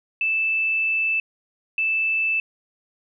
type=tone pair in turn; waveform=sine; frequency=2637 / 2637 Hz; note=E7 / E7; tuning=0 / 0 cents; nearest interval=unison; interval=0 cents; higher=neither; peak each=-19 dBFS; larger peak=neither; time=0.21-1.2 / 1.78-2.4 s; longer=first; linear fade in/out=2 ms; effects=none